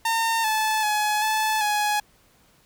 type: tone with pitch steps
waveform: sawtooth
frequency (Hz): 910 / 869 / 845 / 868 / 837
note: A#5 / A5 / G#5 / A5 / G#5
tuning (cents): -42 / -22 / +30 / -24 / +13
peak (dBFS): -17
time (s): 0.05-2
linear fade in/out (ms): 5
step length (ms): 390
effects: pink hiss -59 dBFS RMS until 2.65 s